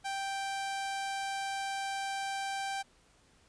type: tone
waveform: sawtooth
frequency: 784 Hz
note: G5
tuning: in tune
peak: -30 dBFS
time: 0.04-2.83 s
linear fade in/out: 20 ms
effects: pink hiss -65 dBFS RMS until 3.48 s + resampled to 22050 Hz